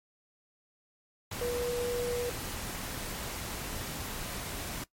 sine tone in noise, 484.7 Hz, B4, 32 cents flat, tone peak -30 dBFS, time 1.41-2.3 s, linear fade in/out 5 ms, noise pink, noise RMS -38 dBFS, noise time 1.31-4.84 s, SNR +5 dB, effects noise-tail reverb RT60 0.1 s tail -18 dB re dry + MP3 64 kbps

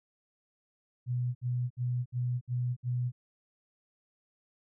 sine tone bursts, 123.47 Hz, B2, in tune, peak -28 dBFS, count 6, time 1.06-3.12 s, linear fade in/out 50 ms, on 290 ms, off 64 ms, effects none

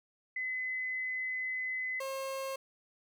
sine / 30% pulse tone pair in turn, 2026 / 536.6 Hz, B6 / C5, +44 / +44 cents, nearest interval octave + major seventh, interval 2300 cents, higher first, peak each -33 / -33 dBFS, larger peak neither, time 0.36-2 / 2-2.56 s, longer first, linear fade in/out 5 ms, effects none

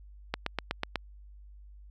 click train, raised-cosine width 0.3 ms, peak -13 dBFS, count 6, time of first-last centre 0.34-0.957 s, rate 8.1 Hz, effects added 50 Hz sine -48 dBFS peak until 1.9 s

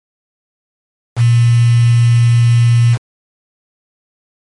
sine tone with quantisation, 118.2 Hz, A#2, 24 cents sharp, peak -6 dBFS, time 1.16-2.98 s, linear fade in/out 50 ms, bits 4, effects MP3 48 kbps

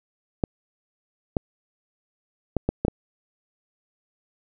clicks, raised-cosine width 2 ms, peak -8 dBFS, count 6, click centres 0.438 / 1.368 / 2.567 / 2.69 / 2.85 / 2.882 s, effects none

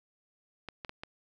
clicks, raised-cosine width 0.3 ms, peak -24 dBFS, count 4, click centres 0.687 / 0.848 / 0.894 / 1.035 s, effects none

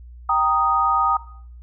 sine chord, Eb major, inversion first, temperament equal, 784 / 932.3 / 1244.5 Hz, G5 / Bb5 / Eb6, 0 / 0 / 0 cents, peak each -23 / -22 / -18 dBFS, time 0.29-1.17 s, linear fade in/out 5 ms, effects noise-tail reverb RT60 0.6 s tail -18 dB re dry + added 60 Hz sine -38 dBFS peak until 1.62 s

